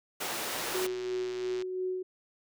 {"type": "high-pass noise", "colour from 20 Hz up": "pink", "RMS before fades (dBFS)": -35, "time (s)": [0.2, 0.87], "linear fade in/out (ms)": 10, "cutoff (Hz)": 370, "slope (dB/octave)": 12}
{"type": "click train", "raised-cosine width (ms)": 0.2, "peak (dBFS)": -27, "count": 131, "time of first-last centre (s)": [0.53, 1.622], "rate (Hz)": 119}
{"type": "tone with tremolo", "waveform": "sine", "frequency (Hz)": 370, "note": "F#4", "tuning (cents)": 0, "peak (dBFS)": -29, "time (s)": [0.74, 2.03], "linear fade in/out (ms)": 10, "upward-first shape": "sine", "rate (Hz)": 2.9, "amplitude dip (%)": 40}
{"effects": []}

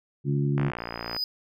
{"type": "harmonic tone", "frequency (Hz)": 70.9, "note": "C#2", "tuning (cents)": 40, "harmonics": [2, 3, 4, 5], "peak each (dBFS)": [-23, -32, -33, -33], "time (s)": [0.24, 0.72], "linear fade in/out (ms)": 50}
{"type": "click train", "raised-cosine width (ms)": 0.5, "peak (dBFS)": -17, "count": 35, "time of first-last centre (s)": [0.58, 1.165], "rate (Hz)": 58.1}
{"type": "tone with exponential growth", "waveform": "triangle", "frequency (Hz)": 4981, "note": "D#8", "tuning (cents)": 1, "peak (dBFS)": -23, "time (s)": [0.78, 1.24], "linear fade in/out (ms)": 2, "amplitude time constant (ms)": 100}
{"effects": []}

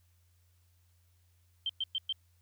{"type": "tone bursts", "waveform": "sine", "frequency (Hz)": 3136, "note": "G7", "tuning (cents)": 0, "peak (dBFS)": -30, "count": 4, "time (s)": [1.66, 2.126], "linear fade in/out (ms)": 2, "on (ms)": 34, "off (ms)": 110, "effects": ["added 87 Hz sine -65 dBFS peak until 2.41 s", "white hiss -75 dBFS RMS until 2.41 s"]}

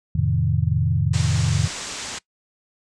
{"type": "chord", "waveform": "sine", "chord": "F dominant seventh", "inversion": "none", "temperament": "equal", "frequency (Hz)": [87.31, 110, 130.81, 155.56], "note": ["F2", "A2", "C3", "Eb3"], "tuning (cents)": [0, 0, 0, 0], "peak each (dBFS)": -23, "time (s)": [0.15, 1.68], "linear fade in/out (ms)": 5}
{"type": "low-pass noise", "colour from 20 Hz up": "white", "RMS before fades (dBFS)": -32, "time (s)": [1.13, 2.19], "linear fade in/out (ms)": 10, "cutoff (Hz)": 8100, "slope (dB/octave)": 48}
{"effects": ["noise-tail reverb RT60 0.1 s tail -22 dB re dry"]}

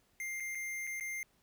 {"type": "tone with dropouts", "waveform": "square", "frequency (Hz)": 2100, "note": "C7", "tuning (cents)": 6, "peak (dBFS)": -38, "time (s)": [0.2, 1.23], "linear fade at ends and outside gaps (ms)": 1, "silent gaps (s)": [[0.4, 0.404], [0.549, 0.553], [0.869, 0.873], [0.999, 1.008]], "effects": ["pink hiss -72 dBFS RMS until 1.42 s"]}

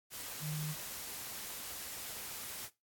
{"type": "tone in noise", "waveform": "sine", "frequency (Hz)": 153, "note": "D#3", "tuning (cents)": -29, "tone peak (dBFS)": -36, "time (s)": [0.4, 0.76], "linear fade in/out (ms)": 50, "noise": "white", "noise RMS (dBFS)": -44, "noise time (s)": [0.1, 2.7], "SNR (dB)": 5, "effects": ["noise-tail reverb RT60 0.2 s tail -17 dB re dry", "AAC 64 kbps"]}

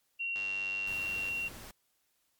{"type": "tone", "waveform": "sine", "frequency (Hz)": 2746, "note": "F7", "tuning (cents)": -30, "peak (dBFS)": -32, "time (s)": [0.19, 1.49], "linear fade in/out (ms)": 20}
{"type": "click train", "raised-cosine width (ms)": 0.2, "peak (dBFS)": -29, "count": 91, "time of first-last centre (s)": [0.36, 1.286], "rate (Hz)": 97.2}
{"type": "noise", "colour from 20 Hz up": "pink", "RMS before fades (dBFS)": -48, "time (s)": [0.87, 1.71], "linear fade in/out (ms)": 2}
{"effects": ["white hiss -75 dBFS RMS until 2.39 s", "MP3 96 kbps"]}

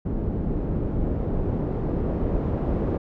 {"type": "noise with low-pass filter sweep", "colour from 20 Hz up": "pink", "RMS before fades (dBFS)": -25, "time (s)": [0.05, 2.98], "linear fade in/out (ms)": 10, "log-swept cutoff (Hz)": [330, 540], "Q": 0.92, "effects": []}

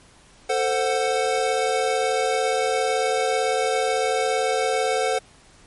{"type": "chord", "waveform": "square", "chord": "F# diminished", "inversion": "first", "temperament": "equal with one note detuned", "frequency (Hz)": [445.4, 523.3, 740], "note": ["A4", "C5", "F#5"], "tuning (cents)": [21, 0, 0], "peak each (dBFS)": -25, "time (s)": [0.49, 5.19], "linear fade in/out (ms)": 10, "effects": ["pink hiss -52 dBFS RMS until 5.66 s", "MP3 48 kbps"]}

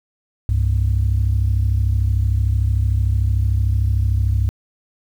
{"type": "tone pair together", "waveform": "sine", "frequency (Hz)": [66.9, 100.24], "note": ["C2", "G2"], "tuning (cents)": [39, 39], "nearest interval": "perfect fifth", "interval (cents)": 700, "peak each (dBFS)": -16, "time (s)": [0.49, 4.49], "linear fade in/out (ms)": 0, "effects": ["tanh soft clip ceiling -9 dBFS", "8-bit"]}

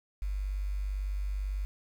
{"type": "tone with quantisation", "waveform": "sine", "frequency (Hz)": 49, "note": "G1", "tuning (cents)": 0, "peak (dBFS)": -30, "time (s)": [0.22, 1.65], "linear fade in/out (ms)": 0, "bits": 9, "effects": []}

